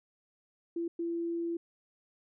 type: tone bursts at uneven times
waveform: sine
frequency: 337.9 Hz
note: E4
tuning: 43 cents sharp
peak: -31 dBFS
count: 2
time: 0.76-0.88 / 0.99-1.57 s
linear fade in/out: 5 ms
effects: none